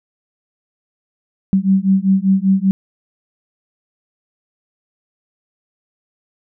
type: beating tone pair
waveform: sine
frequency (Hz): 189.9 / 195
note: F#3 / G3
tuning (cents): +45 / -9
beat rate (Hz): 5.1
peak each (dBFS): -14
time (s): 1.53-2.71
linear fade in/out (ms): 0
effects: none